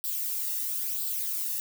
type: noise with flanger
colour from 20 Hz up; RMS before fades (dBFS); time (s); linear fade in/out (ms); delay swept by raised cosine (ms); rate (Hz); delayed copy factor
violet; -31; 0.04-1.6; 0; 0.23 to 1.11; 1; +0.5
effects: none